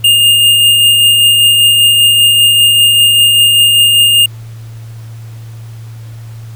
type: tone with tremolo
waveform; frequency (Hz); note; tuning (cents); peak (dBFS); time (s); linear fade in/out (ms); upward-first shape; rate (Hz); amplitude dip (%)
square; 2825; F7; +19; -4; 0.04-4.26; 5; triangle; 5.1; 30
effects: added 113 Hz sine -25 dBFS peak until 6.55 s + pink hiss -42 dBFS RMS until 6.55 s

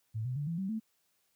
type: tone with pitch steps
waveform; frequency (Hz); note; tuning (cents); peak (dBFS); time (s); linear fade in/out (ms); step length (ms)
sine; 110.2 / 126.59 / 145.41 / 167.03 / 191.87 / 220.4; A2 / B2 / D3 / E3 / G3 / A3; +3 / +43 / -17 / +23 / -37 / +3; -32; 0.14-0.8; 20; 110
effects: white hiss -75 dBFS RMS until 1.35 s + high-pass 60 Hz 12 dB/octave

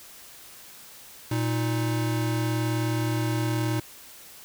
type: tone pair together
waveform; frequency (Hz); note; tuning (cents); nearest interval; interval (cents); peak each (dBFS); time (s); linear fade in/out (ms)
square; 117.46 / 313.3; A#2 / D#4; +14 / +12; octave + perfect fourth; 1698; -26 / -30; 1.31-3.8; 5
effects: white hiss -47 dBFS RMS until 4.44 s

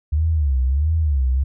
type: tone with vibrato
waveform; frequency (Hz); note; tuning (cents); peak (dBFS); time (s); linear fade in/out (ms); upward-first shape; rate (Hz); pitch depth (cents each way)
sine; 72; D2; -34; -15; 0.12-1.44; 10; sine; 1.5; 210
effects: none

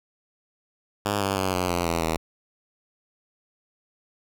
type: tone with pitch steps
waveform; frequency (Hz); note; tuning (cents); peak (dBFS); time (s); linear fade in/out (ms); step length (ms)
5% pulse; 102.1 / 98.17 / 94.39 / 90.75 / 87.26 / 83.89 / 80.66; G#2 / G2 / F#2 / F#2 / F2 / E2 / E2; -29 / +3 / +35 / -33 / -1 / +31 / -37; -12; 1.05-2.17; 5; 160
effects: none

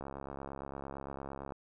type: click train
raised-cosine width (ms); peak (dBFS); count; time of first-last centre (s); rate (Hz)
1; -28; 105; 0.01-1.522; 68.8
effects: none

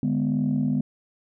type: chord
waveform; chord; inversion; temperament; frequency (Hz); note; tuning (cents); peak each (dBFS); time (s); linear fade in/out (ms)
sine; G# diminished; second; just; 149.51 / 207.7 / 249.2; D3 / G#3 / B3; +31 / 0 / +16; -25 / -25 / -23; 0.03-0.81; 2
effects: tanh soft clip ceiling -15 dBFS

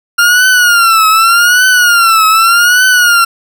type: tone with vibrato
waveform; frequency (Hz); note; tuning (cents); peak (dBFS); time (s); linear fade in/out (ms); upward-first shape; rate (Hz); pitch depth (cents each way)
40% pulse; 1395; F6; -2; -4; 0.18-3.25; 10; triangle; 0.84; 150
effects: none

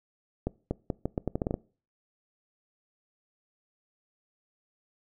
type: accelerating click train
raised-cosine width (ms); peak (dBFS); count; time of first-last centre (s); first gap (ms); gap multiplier
2; -15; 11; 0.47-1.541; 240; 0.8
effects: noise-tail reverb RT60 0.4 s tail -23 dB re dry

